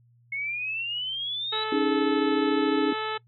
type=exponential sweep; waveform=sine; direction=up; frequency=2174 to 3951 Hz; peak=-28 dBFS; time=0.32-1.64 s; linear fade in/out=5 ms
type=harmonic tone; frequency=435 Hz; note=A4; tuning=20 cents flat; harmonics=1 / 2 / 3 / 4 / 5 / 6 / 7 / 8 / 9; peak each=-33 / -34 / -33 / -37 / -41 / -42 / -40 / -42 / -42 dBFS; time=1.52-3.18 s; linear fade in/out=10 ms
type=chord; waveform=sine; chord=C# suspended second; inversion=none; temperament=equal; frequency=277.2 / 311.1 / 415.3 Hz; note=C#4 / D#4 / G#4; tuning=0 / 0 / 0 cents; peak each=-26 dBFS; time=1.72-2.93 s; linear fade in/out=5 ms
effects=noise-tail reverb RT60 0.1 s tail -21 dB re dry + added 119 Hz sine -57 dBFS peak until 3.27 s